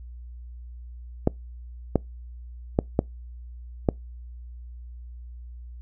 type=clicks; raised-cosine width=2 ms; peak=-5 dBFS; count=5; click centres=1.274 / 1.957 / 2.789 / 2.991 / 3.888 s; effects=noise-tail reverb RT60 0.2 s tail -26 dB re dry + added 60 Hz sine -38 dBFS peak until 5.81 s